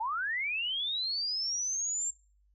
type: linear sweep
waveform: sine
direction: up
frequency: 834 to 7459 Hz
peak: -30 dBFS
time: 0-2.11 s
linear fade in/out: 10 ms
effects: noise-tail reverb RT60 0.4 s tail -23 dB re dry + added 50 Hz sine -64 dBFS peak until 2.54 s